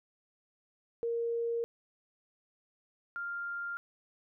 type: tone pair in turn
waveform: sine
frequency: 466.2 / 1397 Hz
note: A#4 / F6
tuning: 0 / 0 cents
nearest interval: octave + perfect fifth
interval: 1900 cents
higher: second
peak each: -30 / -35 dBFS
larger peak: first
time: 1.03-1.64 / 3.16-3.77 s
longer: neither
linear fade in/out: 0 ms
effects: none